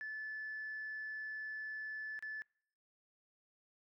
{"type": "tone with dropouts", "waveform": "sine", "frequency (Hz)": 1738, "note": "A6", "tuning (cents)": -22, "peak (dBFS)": -40, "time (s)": [0.01, 2.42], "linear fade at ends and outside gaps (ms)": 0, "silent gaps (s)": [2.191, 2.225], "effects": ["noise-tail reverb RT60 0.6 s tail -25 dB re dry", "tanh soft clip ceiling -37 dBFS"]}